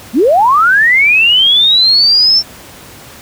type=linear sweep; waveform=sine; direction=up; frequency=196 to 5430 Hz; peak=-5 dBFS; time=0.13-2.43 s; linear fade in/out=50 ms; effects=pink hiss -34 dBFS RMS until 3.21 s + high-pass 60 Hz 12 dB/octave